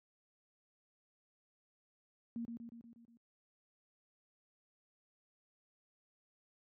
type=tone with echo; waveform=sine; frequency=233.1 Hz; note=A#3; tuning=in tune; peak=-38 dBFS; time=2.36-2.45 s; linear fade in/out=0 ms; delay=120 ms; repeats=6; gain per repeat=-4 dB; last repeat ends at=3.17 s; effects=high-pass 100 Hz 12 dB/octave